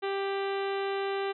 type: harmonic tone with a mistuned harmonic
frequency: 393.4 Hz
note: G4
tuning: 6 cents sharp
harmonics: 1 / 2 / 3 / 4 / 5 / 6 / 7 / 8 / 9 / 10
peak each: -30 / -36 / -40 / -42 / -44 / -46 / -47 / -48 / -49 / -50 dBFS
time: 0.02-1.33 s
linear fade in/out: 20 ms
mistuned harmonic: 8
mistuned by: -44 cents
effects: none